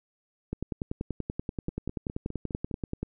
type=two click trains; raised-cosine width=3 ms; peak=-18 / -23 dBFS; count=27 / 6; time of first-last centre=0.53-3.03 / 1.69-2.712 s; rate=10.4 / 4.89 Hz; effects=none